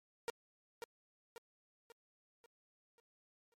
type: tone with echo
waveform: sawtooth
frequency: 466.2 Hz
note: A#4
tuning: in tune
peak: -33 dBFS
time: 0.28-0.3 s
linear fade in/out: 0 ms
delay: 540 ms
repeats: 6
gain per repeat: -6 dB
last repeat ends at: 3.54 s
effects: MP3 64 kbps